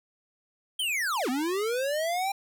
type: linear two-way sweep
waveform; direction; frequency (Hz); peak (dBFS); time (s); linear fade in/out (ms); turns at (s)
square; down then up; 3215 to 240.5 to 801; -27; 0.79-2.32; 5; 1.29
effects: none